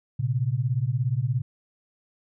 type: beating tone pair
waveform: sine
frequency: 116.54 / 133.54 Hz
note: A#2 / C3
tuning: 0 / +36 cents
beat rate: 17 Hz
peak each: -25 dBFS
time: 0.19-1.42 s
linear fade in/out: 10 ms
effects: none